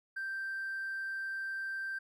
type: tone with hard clipping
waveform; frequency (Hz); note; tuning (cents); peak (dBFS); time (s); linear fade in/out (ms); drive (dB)
triangle; 1568; G6; 0; -35; 0.16-1.99; 10; 2
effects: none